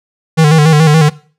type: tone with vibrato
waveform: square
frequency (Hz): 154.8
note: D#3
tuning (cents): -9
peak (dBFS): -5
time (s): 0.37-1.1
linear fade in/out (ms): 20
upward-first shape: square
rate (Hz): 7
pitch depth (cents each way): 61
effects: noise-tail reverb RT60 0.4 s tail -19 dB re dry + low-pass 9000 Hz 12 dB/octave